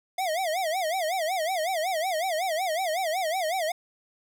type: tone with vibrato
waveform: square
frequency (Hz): 690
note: F5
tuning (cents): -21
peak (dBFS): -26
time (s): 0.18-3.72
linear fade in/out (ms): 5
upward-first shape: sine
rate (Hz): 5.4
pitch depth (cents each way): 200
effects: none